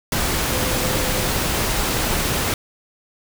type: tone in noise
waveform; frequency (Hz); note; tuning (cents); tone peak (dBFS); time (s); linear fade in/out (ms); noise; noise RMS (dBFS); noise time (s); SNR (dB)
sine; 511; C5; -41; -29; 0.51-1.3; 2; pink; -21; 0.12-2.54; -11
effects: none